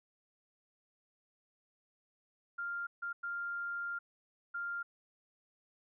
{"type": "tone bursts at uneven times", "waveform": "sine", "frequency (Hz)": 1396.9, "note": "F6", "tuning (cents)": 0, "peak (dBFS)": -36, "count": 4, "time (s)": [[2.58, 2.87], [3.02, 3.13], [3.23, 3.99], [4.54, 4.83]], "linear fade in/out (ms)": 10, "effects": []}